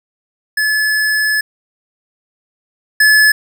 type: tone pair in turn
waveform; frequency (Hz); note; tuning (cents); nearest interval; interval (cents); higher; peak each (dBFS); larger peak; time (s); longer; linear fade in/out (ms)
square; 1719 / 1719; A6 / A6; -41 / -41; unison; 0; neither; -13 / -7; second; 0.57-1.41 / 3-3.32; first; 5
effects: none